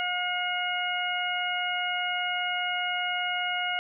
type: harmonic tone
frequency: 719 Hz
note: F#5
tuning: 50 cents flat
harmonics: 1 / 2 / 3 / 4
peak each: -32 / -32 / -32 / -32 dBFS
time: 0-3.79 s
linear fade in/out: 0 ms
effects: none